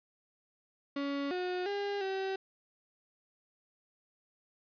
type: tone with pitch steps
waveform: 35% pulse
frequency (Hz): 281.1 / 362.5 / 403.9 / 384.4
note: C#4 / F#4 / G#4 / G4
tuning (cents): +24 / -35 / -48 / -34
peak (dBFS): -31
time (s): 0.96-2.36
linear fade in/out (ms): 5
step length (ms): 350
effects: resampled to 11025 Hz + 12-bit